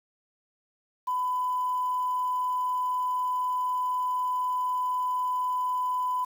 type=tone with quantisation; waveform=sine; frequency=1002 Hz; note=B5; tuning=25 cents sharp; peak=-25 dBFS; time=1.07-6.25 s; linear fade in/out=10 ms; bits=8; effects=none

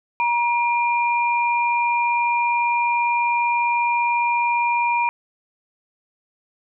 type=tone pair together; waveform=sine; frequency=951.3 / 2397 Hz; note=A#5 / D7; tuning=+35 / +35 cents; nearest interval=octave + major third; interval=1600 cents; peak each=-18 / -23 dBFS; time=0.2-5.09 s; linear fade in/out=0 ms; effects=none

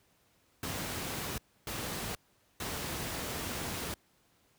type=noise bursts at uneven times; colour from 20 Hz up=pink; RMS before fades=-37 dBFS; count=3; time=0.63-1.38 / 1.67-2.15 / 2.6-3.94 s; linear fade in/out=2 ms; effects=pink hiss -69 dBFS RMS until 4.58 s + high-pass 60 Hz 12 dB/octave

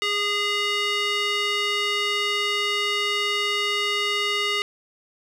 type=tone with band-pass filter; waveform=square; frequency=410.5 Hz; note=G#4; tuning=20 cents flat; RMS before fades=-24 dBFS; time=0.02-4.62 s; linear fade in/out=0 ms; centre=2800 Hz; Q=1.7; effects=none

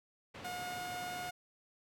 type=band-pass noise; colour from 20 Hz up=pink; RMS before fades=-49 dBFS; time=0.34-1.3 s; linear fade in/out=10 ms; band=110 to 3500 Hz; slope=12 dB/octave
type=tone; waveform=sawtooth; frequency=720 Hz; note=F#5; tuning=47 cents flat; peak=-36 dBFS; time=0.44-1.31 s; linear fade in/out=10 ms
effects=none

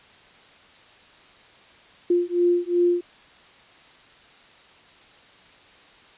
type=beating tone pair; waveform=sine; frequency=349.2 / 351.9 Hz; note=F4 / F4; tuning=0 / +13 cents; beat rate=2.7 Hz; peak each=-21 dBFS; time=2.1-3.01 s; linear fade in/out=5 ms; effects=white hiss -51 dBFS RMS until 6.17 s + resampled to 8000 Hz

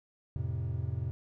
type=chord; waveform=triangle; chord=F major; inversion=none; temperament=equal; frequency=87.31 / 110 / 130.81 Hz; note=F2 / A2 / C3; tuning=0 / 0 / 0 cents; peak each=-34 dBFS; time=0.36-1.11 s; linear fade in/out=0 ms; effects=none

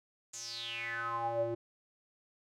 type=tone with band-pass filter sweep; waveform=square; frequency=116.54 Hz; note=A#2; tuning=in tune; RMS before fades=-37 dBFS; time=0.33-1.55 s; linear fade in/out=10 ms; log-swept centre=7200 to 410 Hz; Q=7.9; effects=none

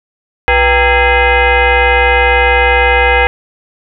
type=tone with frequency modulation; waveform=sine; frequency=791 Hz; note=G5; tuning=15 cents sharp; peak=-6 dBFS; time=0.48-3.27 s; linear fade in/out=0 ms; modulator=427 Hz; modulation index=4; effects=none

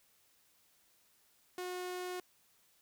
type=tone; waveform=sawtooth; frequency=362.3 Hz; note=F#4; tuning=36 cents flat; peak=-35 dBFS; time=1.58-2.2 s; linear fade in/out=2 ms; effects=white hiss -70 dBFS RMS until 2.81 s

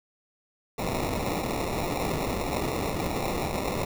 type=noise with sample-and-hold; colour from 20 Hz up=violet; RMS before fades=-29 dBFS; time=0.78-3.85 s; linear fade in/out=5 ms; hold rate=1575 Hz; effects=none

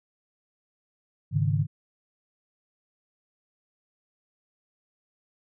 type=chord; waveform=sine; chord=Ab suspended fourth; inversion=none; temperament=equal; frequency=103.83 / 138.59 / 155.56 Hz; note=Ab2 / Db3 / Eb3; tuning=0 / 0 / 0 cents; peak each=-26 dBFS; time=1.31-1.67 s; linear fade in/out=50 ms; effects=none

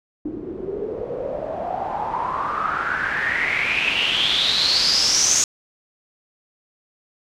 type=noise with low-pass filter sweep; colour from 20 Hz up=white; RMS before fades=-22 dBFS; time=0.25-5.44 s; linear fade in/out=2 ms; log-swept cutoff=300 to 6700 Hz; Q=8.5; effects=none

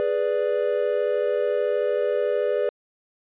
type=chord; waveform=triangle; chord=G# diminished; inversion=none; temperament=equal; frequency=415.3 / 493.9 / 587.3 Hz; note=G#4 / B4 / D5; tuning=0 / 0 / 0 cents; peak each=-23 / -23 / -23 dBFS; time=0-2.69 s; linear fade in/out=0 ms; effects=resampled to 8000 Hz

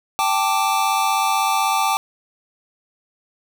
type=chord; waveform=square; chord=G suspended second; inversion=none; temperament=equal; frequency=784 / 880 / 1174.7 Hz; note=G5 / A5 / D6; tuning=0 / 0 / 0 cents; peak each=-22 dBFS; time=0.19-1.97 s; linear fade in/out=0 ms; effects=none

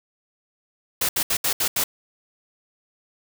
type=noise bursts at uneven times; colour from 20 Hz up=white; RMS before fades=-22 dBFS; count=6; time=1.01-1.09 / 1.16-1.23 / 1.3-1.37 / 1.44-1.53 / 1.6-1.68 / 1.76-1.84 s; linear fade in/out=5 ms; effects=none

